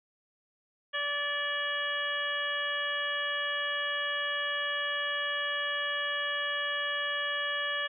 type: harmonic tone with a mistuned harmonic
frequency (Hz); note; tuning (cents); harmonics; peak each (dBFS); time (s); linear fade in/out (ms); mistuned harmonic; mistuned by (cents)
580; D5; -22; 1 / 2 / 3 / 4 / 5 / 6; -39 / -38 / -32 / -44 / -37 / -38; 0.93-7.88; 20; 6; -85
effects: none